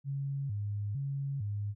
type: tone with vibrato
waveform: sine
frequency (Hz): 119.4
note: A#2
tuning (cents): +42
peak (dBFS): -32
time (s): 0.04-1.75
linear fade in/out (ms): 50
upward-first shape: square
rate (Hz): 1.1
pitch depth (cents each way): 260
effects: none